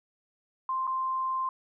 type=tone with dropouts; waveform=sine; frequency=1046.5 Hz; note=C6; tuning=in tune; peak=-27 dBFS; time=0.69-1.49 s; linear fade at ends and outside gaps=2 ms; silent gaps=0.87-0.875 s; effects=none